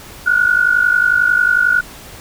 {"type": "tone pair together", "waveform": "sine", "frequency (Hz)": [1432.9, 1484], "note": ["F6", "F#6"], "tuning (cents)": [44, 5], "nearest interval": "minor second", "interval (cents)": 61, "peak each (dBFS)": -13, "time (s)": [0.26, 1.81], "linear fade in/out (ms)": 10, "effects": ["pink hiss -36 dBFS RMS until 2.2 s"]}